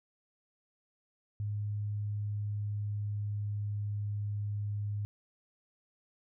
sine tone with pitch glide, 103.9 to 103.24 Hz, G#2 to G#2, +1 to -10 cents, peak -32 dBFS, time 1.4-5.05 s, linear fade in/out 0 ms, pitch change -11 cents, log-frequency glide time 1.75-4.02 s, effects none

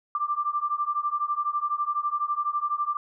sine beating tone pair, 1175 / 1187 Hz, D6 / D6, +1 / +18 cents, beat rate 12 Hz, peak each -28 / -27 dBFS, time 0.15-2.97 s, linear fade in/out 2 ms, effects none

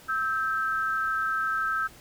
sine tone pair together, 1301.5 / 1568 Hz, E6 / G6, -22 / 0 cents, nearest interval minor third, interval 322 cents, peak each -27 / -28 dBFS, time 0.08-1.88 s, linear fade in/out 20 ms, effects pink hiss -51 dBFS RMS until 2 s

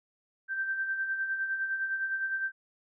sine tone with tremolo, 1564 Hz, G6, 4 cents flat, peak -27 dBFS, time 0.48-2.52 s, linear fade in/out 50 ms, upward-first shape sine, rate 9.8 Hz, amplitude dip 50%, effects none

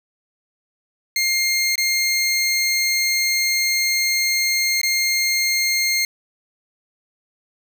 20% pulse tone with dropouts, 2120 Hz, C7, 22 cents sharp, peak -12 dBFS, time 1.16-6.05 s, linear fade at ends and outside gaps 2 ms, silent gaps 1.756-1.779 / 4.815-4.832 s, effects none

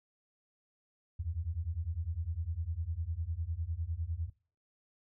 sine beating tone pair, 77.78 / 87.68 Hz, D#2 / F2, 0 / +7 cents, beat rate 9.9 Hz, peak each -37 / -36 dBFS, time 1.19-4.3 s, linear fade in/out 10 ms, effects noise-tail reverb RT60 0.4 s tail -21 dB re dry

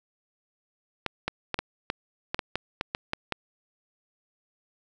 clicks, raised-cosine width 0.3 ms, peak -11 dBFS, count 12, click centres 1.063 / 1.28 / 1.543 / 1.59 / 1.901 / 2.345 / 2.392 / 2.556 / 2.811 / 2.949 / 3.134 / 3.323 s, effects none

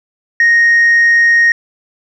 sine tone, 1864.7 Hz, A#6, in tune, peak -4 dBFS, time 0.4-1.52 s, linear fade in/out 2 ms, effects tanh soft clip ceiling -4 dBFS

